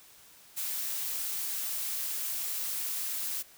blue noise, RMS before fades -34 dBFS, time 0.56-3.43 s, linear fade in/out 20 ms, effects white hiss -56 dBFS RMS until 3.57 s

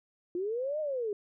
sine linear two-way sweep, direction up then down, 340.3 to 627 to 396.8 Hz, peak -30 dBFS, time 0.35-1.13 s, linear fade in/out 2 ms, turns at 0.8 s, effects none

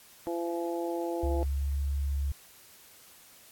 harmonic tone, 170.1 Hz, F3, 45 cents flat, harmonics 2 / 3 / 4 / 5, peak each -32 / -36 / -38 / -40 dBFS, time 0.27-1.43 s, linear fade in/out 0 ms
sine tone with pitch glide, 69.1 to 70.15 Hz, C#2 to C#2, -5 to +21 cents, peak -27 dBFS, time 1.23-2.32 s, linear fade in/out 5 ms, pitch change +26 cents, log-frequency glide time 1.48-1.63 s
effects white hiss -55 dBFS RMS until 3.51 s + AAC 64 kbps

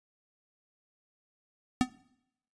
square tone with exponential decay, 252.8 Hz, B3, 41 cents sharp, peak -18 dBFS, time 1.81-1.89 s, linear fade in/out 0 ms, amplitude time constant 16 ms, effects noise-tail reverb RT60 0.8 s tail -21 dB re dry + resampled to 22050 Hz

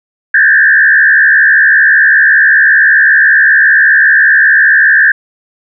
sine tone with frequency modulation, 1681 Hz, G#6, 20 cents sharp, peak -3 dBFS, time 0.34-5.12 s, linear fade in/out 5 ms, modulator 72.6 Hz, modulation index 1.7, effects none

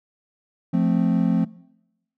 triangle chord, F major, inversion none, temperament equal, 174.61 / 220 / 261.6 Hz, F3 / A3 / C4, 0 / 0 / 0 cents, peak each -18 / -21 / -21 dBFS, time 0.73-1.45 s, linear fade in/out 10 ms, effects noise-tail reverb RT60 0.9 s tail -22 dB re dry

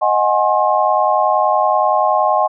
sine chord, Ab dominant seventh, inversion second, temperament equal with one note detuned, 622.3 / 740 / 830.6 / 1067.9 Hz, Eb5 / Gb5 / Ab5 / C6, 0 / 0 / 0 / +35 cents, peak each -17 dBFS, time 0.01-2.48 s, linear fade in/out 20 ms, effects none

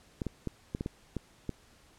clicks, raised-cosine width 3 ms, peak -20 dBFS, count 8, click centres 0.218 / 0.267 / 0.473 / 0.749 / 0.809 / 0.861 / 1.167 / 1.493 s, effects pink hiss -61 dBFS RMS until 1.98 s + low-pass 10000 Hz 12 dB/octave

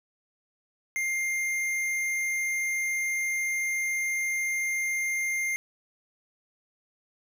sine tone with tanh clipping, 2109 Hz, C7, 13 cents sharp, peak -28 dBFS, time 0.96-5.56 s, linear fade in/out 0 ms, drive 15 dB, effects none

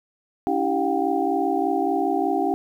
sine tone cluster, 282.1 / 325.6 / 388.9 / 716 / 781 Hz, C#4 / E4 / G4 / F5 / G5, +30 / -21 / -14 / +43 / -7 cents, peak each -26 dBFS, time 0.47-2.54 s, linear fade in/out 0 ms, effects 9-bit

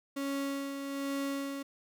35% pulse tone with tremolo, 277.2 Hz, C#4, in tune, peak -30 dBFS, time 0.16-1.63 s, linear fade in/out 10 ms, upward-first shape sine, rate 1.2 Hz, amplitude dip 45%, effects none

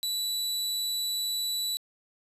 sawtooth tone, 3951 Hz, B7, in tune, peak -25 dBFS, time 0.03-1.77 s, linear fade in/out 0 ms, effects resampled to 32000 Hz + 9-bit

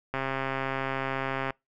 click train, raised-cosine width 0.5 ms, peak -15 dBFS, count 184, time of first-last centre 0.14-1.506 s, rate 134 Hz, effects noise-tail reverb RT60 0.2 s tail -26 dB re dry

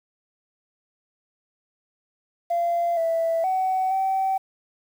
sine tone with pitch steps, 687 / 660 / 753 / 768 Hz, F5 / E5 / F#5 / G5, -29 / +2 / +30 / -36 cents, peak -19 dBFS, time 2.5-4.38 s, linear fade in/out 10 ms, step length 470 ms, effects tanh soft clip ceiling -16 dBFS + 8-bit

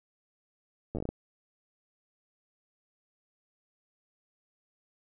slowing click train, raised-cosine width 2 ms, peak -21 dBFS, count 8, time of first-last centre 0.95-1.09 s, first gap 9 ms, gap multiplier 1.26, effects none

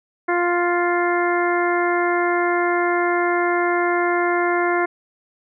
harmonic tone, 350 Hz, F4, 4 cents sharp, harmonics 1 / 2 / 3 / 4 / 5 / 6, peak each -20 / -23 / -25 / -26 / -27 / -28 dBFS, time 0.28-4.86 s, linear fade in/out 10 ms, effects none

